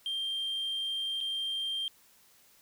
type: tone with dropouts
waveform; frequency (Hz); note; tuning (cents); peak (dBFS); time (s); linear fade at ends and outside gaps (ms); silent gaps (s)
sine; 3176; G7; +22; -29; 0.06-1.88; 1; 1.205-1.21
effects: tanh soft clip ceiling -29 dBFS + white hiss -62 dBFS RMS until 2.61 s